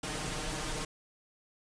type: noise with comb filter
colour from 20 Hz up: pink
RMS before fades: -36 dBFS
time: 0.03-0.85 s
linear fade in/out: 5 ms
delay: 6.5 ms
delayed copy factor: +0.85
effects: resampled to 22050 Hz